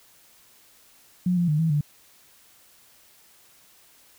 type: tone with pitch steps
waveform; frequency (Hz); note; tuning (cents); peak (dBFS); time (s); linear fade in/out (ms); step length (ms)
sine; 180 / 173.9 / 151.1 / 162.5 / 147.6; F#3 / F3 / D3 / E3 / D3; -47 / -7 / +50 / -24 / +9; -19; 1.26-1.81; 5; 110
effects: white hiss -56 dBFS RMS until 4.18 s